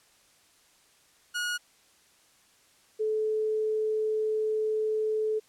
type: tone pair in turn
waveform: sawtooth / sine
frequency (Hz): 1447 / 433.2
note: F#6 / A4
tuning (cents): -39 / -27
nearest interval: octave + major sixth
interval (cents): 2088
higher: first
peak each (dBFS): -25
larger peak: neither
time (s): 1.34-1.58 / 2.99-5.4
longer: second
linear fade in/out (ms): 20
effects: white hiss -62 dBFS RMS until 5.48 s + low-pass 10000 Hz 12 dB/octave